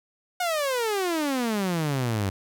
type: exponential sweep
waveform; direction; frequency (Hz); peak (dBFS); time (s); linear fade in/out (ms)
sawtooth; down; 735 to 93.7; -20; 0.4-2.3; 5
effects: none